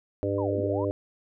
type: harmonic tone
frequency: 100 Hz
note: G2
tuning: 35 cents sharp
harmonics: 1 / 3 / 4 / 5 / 6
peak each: -31 / -31 / -31 / -31 / -31 dBFS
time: 0.23-0.91 s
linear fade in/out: 0 ms
type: linear two-way sweep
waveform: sine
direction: down then up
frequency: 1046.5 to 207.7 to 1046.5 Hz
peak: -34 dBFS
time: 0.38-0.85 s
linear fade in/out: 5 ms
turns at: 0.59 s
effects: none